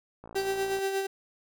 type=click train; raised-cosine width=1 ms; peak=-31 dBFS; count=32; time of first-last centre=0.24-0.788 s; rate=56.6 Hz
type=tone with tremolo; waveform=35% pulse; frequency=388.9 Hz; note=G4; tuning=14 cents flat; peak=-24 dBFS; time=0.35-1.07 s; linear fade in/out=10 ms; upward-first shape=sine; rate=8.4 Hz; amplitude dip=45%
type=tone with exponential decay; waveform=sine; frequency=4634 Hz; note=D8; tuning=24 cents flat; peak=-34 dBFS; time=0.38-0.5 s; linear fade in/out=5 ms; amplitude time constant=25 ms
effects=none